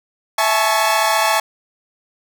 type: chord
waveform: sawtooth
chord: A major seventh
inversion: second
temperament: equal with one note detuned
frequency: 659.3 / 845.6 / 880 / 1108.7 Hz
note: E5 / G#5 / A5 / C#6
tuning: 0 / +31 / 0 / 0 cents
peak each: -16 dBFS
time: 0.38-1.4 s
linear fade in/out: 5 ms
effects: none